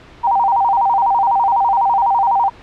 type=tone with vibrato; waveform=sine; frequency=863 Hz; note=A5; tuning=34 cents flat; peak=-11 dBFS; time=0.23-2.5 s; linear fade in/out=20 ms; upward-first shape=square; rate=12 Hz; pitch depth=160 cents each way; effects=pink hiss -41 dBFS RMS until 2.62 s + low-pass 3000 Hz 12 dB/octave